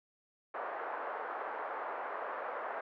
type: band-pass noise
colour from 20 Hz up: pink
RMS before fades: -40 dBFS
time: 0.54-2.81 s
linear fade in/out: 5 ms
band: 520 to 1500 Hz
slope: 24 dB/octave
effects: none